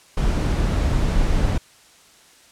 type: noise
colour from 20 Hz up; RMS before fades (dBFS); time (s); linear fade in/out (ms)
brown; -19; 0.17-1.58; 5
effects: white hiss -51 dBFS RMS until 2.51 s + low-pass 9000 Hz 12 dB/octave